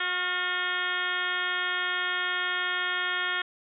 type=harmonic tone with a mistuned harmonic; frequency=362.6 Hz; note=F#4; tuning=35 cents flat; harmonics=1 / 2 / 3 / 4 / 5 / 6 / 7 / 8 / 9 / 10; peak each=-42 / -41 / -37 / -31 / -31 / -37 / -42 / -41 / -34 / -42 dBFS; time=0-3.42 s; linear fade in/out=5 ms; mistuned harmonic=4; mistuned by=-39 cents; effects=none